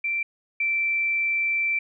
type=tone pair in turn; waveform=sine; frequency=2349 / 2339 Hz; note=D7 / D7; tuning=0 / -8 cents; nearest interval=unison; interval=8 cents; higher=first; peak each=-23 / -21 dBFS; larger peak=second; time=0.04-0.23 / 0.6-1.79 s; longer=second; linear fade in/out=5 ms; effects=none